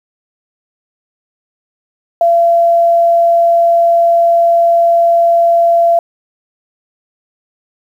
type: tone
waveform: sine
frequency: 680 Hz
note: F5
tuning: 46 cents flat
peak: -6 dBFS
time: 2.21-5.99 s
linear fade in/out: 2 ms
effects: 7-bit